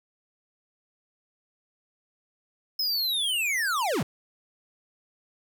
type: linear sweep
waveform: square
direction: down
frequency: 5200 to 96.9 Hz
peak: -25 dBFS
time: 2.79-4.03 s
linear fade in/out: 5 ms
effects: none